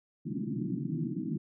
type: band-pass noise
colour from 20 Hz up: pink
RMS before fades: -34 dBFS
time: 0.25-1.38 s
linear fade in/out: 10 ms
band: 130 to 340 Hz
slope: 96 dB/octave
effects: none